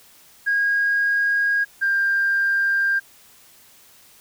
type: tone pair in turn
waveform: sine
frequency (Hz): 1635 / 1593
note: G#6 / G6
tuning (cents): -28 / +27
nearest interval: unison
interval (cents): 45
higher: first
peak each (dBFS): -16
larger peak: neither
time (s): 0.46-1.65 / 1.81-3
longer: neither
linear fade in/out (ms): 20
effects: tanh soft clip ceiling -12 dBFS + white hiss -51 dBFS RMS until 4.2 s